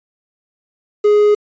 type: tone with quantisation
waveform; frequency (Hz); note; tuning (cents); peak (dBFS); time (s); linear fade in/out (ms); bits
triangle; 417; G#4; +7; -6; 1.04-1.35; 10; 6
effects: resampled to 16000 Hz